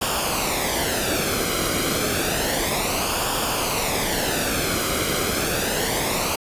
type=noise with flanger; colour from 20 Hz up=pink; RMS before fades=-23 dBFS; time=0.01-6.36 s; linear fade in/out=10 ms; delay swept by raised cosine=0.49 to 1.13 ms; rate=0.3 Hz; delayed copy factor=-0.6; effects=resampled to 32000 Hz